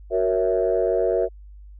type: chord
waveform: sine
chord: F# dominant seventh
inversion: none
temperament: equal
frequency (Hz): 370 / 466.2 / 554.4 / 659.3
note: F#4 / A#4 / C#5 / E5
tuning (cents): 0 / 0 / 0 / 0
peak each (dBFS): -23 / -22 / -25 / -23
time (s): 0.1-1.29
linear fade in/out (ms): 50
effects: tanh soft clip ceiling -10 dBFS + added 50 Hz sine -40 dBFS peak until 1.79 s